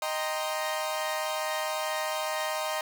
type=chord; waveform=sawtooth; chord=C minor seventh; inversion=first; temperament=equal; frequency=622.3 / 784 / 932.3 / 1046.5 Hz; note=Eb5 / G5 / Bb5 / C6; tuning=0 / 0 / 0 / 0 cents; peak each=-28 / -33 / -32 / -33 dBFS; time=0.02-2.81 s; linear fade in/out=2 ms; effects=none